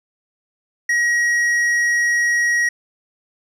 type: tone with tanh clipping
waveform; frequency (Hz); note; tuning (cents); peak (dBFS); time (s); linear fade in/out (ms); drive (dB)
sine; 1900; A#6; +33; -16; 0.89-2.69; 5; 8
effects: none